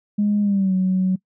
sine tone with pitch glide, 206.9 to 186.47 Hz, G#3 to F#3, -6 to +14 cents, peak -15 dBFS, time 0.18-1.16 s, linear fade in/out 10 ms, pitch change -180 cents, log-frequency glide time 0.41-0.74 s, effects noise-tail reverb RT60 0.1 s tail -23 dB re dry + tanh soft clip ceiling -11 dBFS

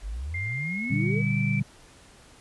sine exponential sweep, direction up, 43.99 to 493.9 Hz, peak -30 dBFS, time 0.01-1.23 s, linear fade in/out 50 ms
sine tone with pitch glide, 2100 to 2330 Hz, C7 to D7, +6 to -14 cents, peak -30 dBFS, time 0.34-1.6 s, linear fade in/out 5 ms, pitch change +180 cents, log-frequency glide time 0.57-1.35 s
sine chord, G minor, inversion first, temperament just, 117.6 / 147 / 196 Hz, Bb2 / D3 / G3, +16 / +2 / 0 cents, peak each -27 dBFS, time 0.9-1.63 s, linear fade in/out 10 ms
effects pink hiss -53 dBFS RMS until 2.4 s + resampled to 24000 Hz

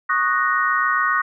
sine chord, D# minor seventh, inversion third, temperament equal with one note detuned, 1108.7 / 1235.9 / 1480 / 1864.7 Hz, C#6 / D#6 / F#6 / A#6, 0 / -12 / 0 / 0 cents, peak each -22 dBFS, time 0.09-1.22 s, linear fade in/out 10 ms, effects none

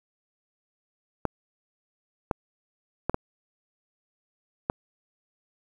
clicks, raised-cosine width 1 ms, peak -10 dBFS, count 5, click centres 1.253 / 2.312 / 3.096 / 3.144 / 4.699 s, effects 8-bit

